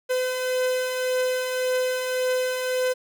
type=beating tone pair; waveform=45% pulse; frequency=507 / 508.8 Hz; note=B4 / C5; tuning=+45 / -48 cents; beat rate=1.8 Hz; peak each=-32 / -23 dBFS; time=0.09-2.94 s; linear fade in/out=20 ms; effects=none